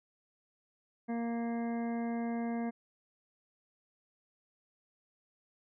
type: harmonic tone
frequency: 233.1 Hz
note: A#3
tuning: in tune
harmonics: 1 / 2 / 3 / 4 / 5 / 7 / 8 / 9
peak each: -33 / -43 / -42 / -51 / -55 / -53 / -60 / -53 dBFS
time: 1.08-2.71 s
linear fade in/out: 20 ms
effects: none